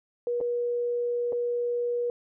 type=tone with dropouts; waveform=sine; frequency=481.1 Hz; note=B4; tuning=45 cents flat; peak=-25 dBFS; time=0.27-2.1 s; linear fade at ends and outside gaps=1 ms; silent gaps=0.404-0.411 / 1.323-1.329 s; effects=none